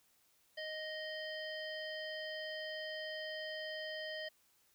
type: harmonic tone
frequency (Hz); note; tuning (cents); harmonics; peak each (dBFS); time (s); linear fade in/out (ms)
622.3; D#5; 0; 1 / 3 / 5 / 7 / 8; -44 / -45 / -48 / -57 / -52; 0.57-4.29; 10
effects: white hiss -72 dBFS RMS until 4.74 s